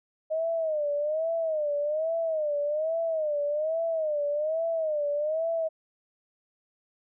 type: tone with vibrato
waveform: sine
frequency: 620 Hz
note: D#5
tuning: 6 cents flat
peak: -25 dBFS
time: 0.3-5.69 s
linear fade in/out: 20 ms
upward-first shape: sine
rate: 1.2 Hz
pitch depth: 120 cents each way
effects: none